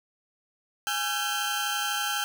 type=tone cluster; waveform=sawtooth; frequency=828 / 1354 / 1542 / 3116 Hz; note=G#5 / E6 / G6 / G7; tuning=-5 / +46 / -29 / -11 cents; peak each=-29 dBFS; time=0.87-2.24 s; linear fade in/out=0 ms; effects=none